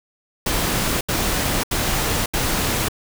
pink noise bursts, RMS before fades -21 dBFS, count 4, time 0.46-2.885 s, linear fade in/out 5 ms, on 550 ms, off 75 ms, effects none

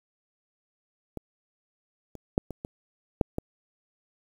clicks, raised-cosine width 2 ms, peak -21 / -28 / -8 / -22 / -21 / -7 / -15 dBFS, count 7, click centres 1.173 / 2.153 / 2.379 / 2.507 / 2.649 / 3.212 / 3.384 s, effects 8-bit

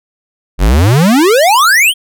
square exponential sweep, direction up, 41.21 to 3281 Hz, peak -6 dBFS, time 0.58-1.94 s, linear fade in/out 50 ms, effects none

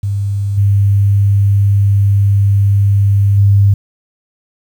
sine tone with level steps, 100.1 Hz, G2, 37 cents sharp, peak -13 / -7 / -5 dBFS, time 0.03-3.74 s, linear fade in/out 5 ms, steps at 0.57 / 3.37 s, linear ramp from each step 10 ms, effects 7-bit

